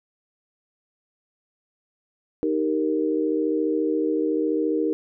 sine chord, Eb major, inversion none, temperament equal, 311.1 / 392 / 466.2 Hz, Eb4 / G4 / Bb4, 0 / 0 / 0 cents, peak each -23 / -27 / -25 dBFS, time 2.43-4.93 s, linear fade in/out 0 ms, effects none

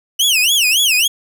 sawtooth tone with vibrato, 2890 Hz, F#7, 41 cents flat, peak -8 dBFS, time 0.19-1.08 s, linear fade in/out 10 ms, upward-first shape sine, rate 3.6 Hz, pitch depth 280 cents each way, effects none

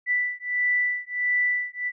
sine beating tone pair, 1975.5 / 1977 Hz, B6 / B6, 0 / +1 cents, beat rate 1.5 Hz, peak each -25 dBFS, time 0.06-1.92 s, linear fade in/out 50 ms, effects none

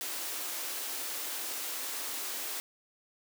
white high-pass noise, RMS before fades -37 dBFS, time 0.01-2.6 s, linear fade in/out 0 ms, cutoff 250 Hz, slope 96 dB/octave, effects none

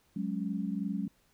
sine chord, F# suspended second, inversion none, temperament equal, 185 / 207.7 / 277.2 Hz, F#3 / G#3 / C#4, 0 / 0 / 0 cents, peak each -35 / -34 / -38 dBFS, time 0.16-1.08 s, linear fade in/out 5 ms, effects pink hiss -69 dBFS RMS until 1.33 s

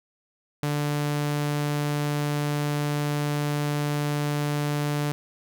sawtooth tone, 146.83 Hz, D3, in tune, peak -20 dBFS, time 0.63-5.12 s, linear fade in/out 0 ms, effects none

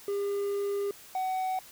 triangle tone pair in turn, 402.5 / 750.2 Hz, G4 / F#5, +46 / +24 cents, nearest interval major seventh, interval 1078 cents, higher second, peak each -26 dBFS, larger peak neither, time 0.08-0.91 / 1.15-1.59 s, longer first, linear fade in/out 2 ms, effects white hiss -51 dBFS RMS until 1.71 s

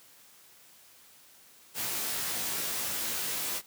white noise with comb filter, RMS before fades -33 dBFS, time 1.74-3.62 s, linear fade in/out 50 ms, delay 17 ms, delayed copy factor +0.95, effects white hiss -57 dBFS RMS until 3.66 s + high-pass 80 Hz 12 dB/octave

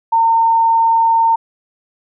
sine tone, 911 Hz, A#5, 40 cents flat, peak -9 dBFS, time 0.12-1.36 s, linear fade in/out 10 ms, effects none

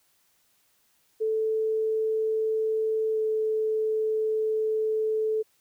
sine tone with pitch glide, 439 to 436 Hz, A4 to A4, -4 to -16 cents, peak -23 dBFS, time 1.2-5.43 s, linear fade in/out 20 ms, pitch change -12 cents, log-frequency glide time 3.13-3.18 s, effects white hiss -67 dBFS RMS until 5.6 s

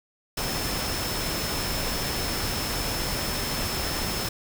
sine tone in noise, 5274 Hz, E8, in tune, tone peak -34 dBFS, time 0.37-4.29 s, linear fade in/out 5 ms, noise pink, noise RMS -29 dBFS, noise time 0.37-4.29 s, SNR -8 dB, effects none

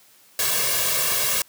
white noise with comb filter, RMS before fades -22 dBFS, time 0.39-1.42 s, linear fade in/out 2 ms, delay 1.8 ms, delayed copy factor +0.9, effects white hiss -54 dBFS RMS until 1.48 s + high-pass 100 Hz 12 dB/octave

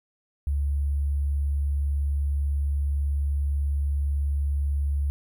sine tone with sample-and-hold, 70.9 Hz, C#2, 40 cents sharp, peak -22 dBFS, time 0.47-5.1 s, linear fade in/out 0 ms, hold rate 11025 Hz, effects none

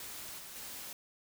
white noise with level steps, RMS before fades -45 / -48 / -45 dBFS, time 0-0.93 s, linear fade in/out 2 ms, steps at 0.38 / 0.55 s, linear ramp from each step 10 ms, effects none

